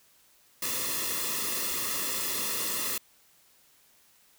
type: noise with comb filter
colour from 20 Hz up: white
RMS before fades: -31 dBFS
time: 0.62-2.98 s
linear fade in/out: 5 ms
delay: 1.3 ms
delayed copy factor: -0.8
effects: white hiss -62 dBFS RMS until 4.38 s